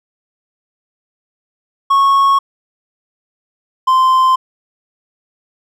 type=tone pair in turn; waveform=triangle; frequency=1101 / 1039.6 Hz; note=C#6 / C6; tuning=-12 / -11 cents; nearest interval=minor second; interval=99 cents; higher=first; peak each=-6 dBFS; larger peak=neither; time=1.9-2.39 / 3.87-4.36 s; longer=neither; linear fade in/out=10 ms; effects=none